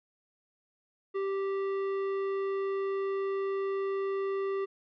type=tone with tanh clipping; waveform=triangle; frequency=390.9 Hz; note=G4; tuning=5 cents flat; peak=-31 dBFS; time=1.14-4.66 s; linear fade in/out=20 ms; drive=16 dB; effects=none